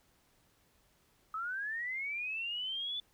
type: linear sweep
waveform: sine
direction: up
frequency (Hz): 1263 to 3500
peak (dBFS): -35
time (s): 1.34-3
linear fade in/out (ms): 2
effects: pink hiss -70 dBFS RMS until 3.13 s